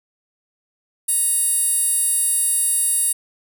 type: tone with high-pass filter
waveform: 15% pulse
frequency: 940 Hz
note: A#5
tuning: 14 cents sharp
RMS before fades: -19 dBFS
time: 1.08-3.13 s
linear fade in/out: 10 ms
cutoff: 10000 Hz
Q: 4
effects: none